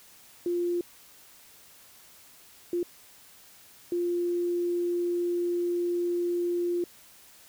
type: tone bursts at uneven times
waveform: sine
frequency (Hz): 349.2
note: F4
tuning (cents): 0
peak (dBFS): -25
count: 3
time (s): 0.46-0.81 / 2.73-2.83 / 3.92-6.84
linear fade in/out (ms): 2
effects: white hiss -54 dBFS RMS until 7.48 s